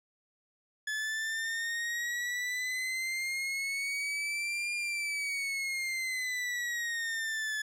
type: exponential two-way sweep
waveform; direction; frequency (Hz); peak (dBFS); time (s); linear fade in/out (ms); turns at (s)
40% pulse; up then down; 1717 to 2410 to 1717; -31; 0.87-7.62; 5; 4.74
effects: low-pass 11000 Hz 12 dB/octave